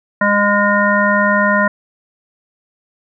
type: harmonic tone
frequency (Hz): 204.5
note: G#3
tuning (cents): -26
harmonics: 1 / 3 / 5 / 7 / 9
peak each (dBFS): -17 / -17 / -17 / -17 / -17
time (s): 0.21-1.68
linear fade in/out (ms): 5
effects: none